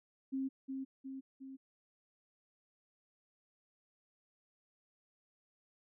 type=tone with echo; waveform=sine; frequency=267.2 Hz; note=C4; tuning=36 cents sharp; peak=-34 dBFS; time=0.32-0.49 s; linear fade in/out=20 ms; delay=360 ms; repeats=3; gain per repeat=-4 dB; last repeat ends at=1.57 s; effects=none

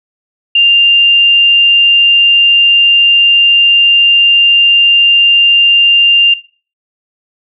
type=tone; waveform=sine; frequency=2794 Hz; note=F7; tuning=in tune; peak=-4 dBFS; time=0.55-6.34 s; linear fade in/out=5 ms; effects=noise-tail reverb RT60 0.4 s tail -18 dB re dry

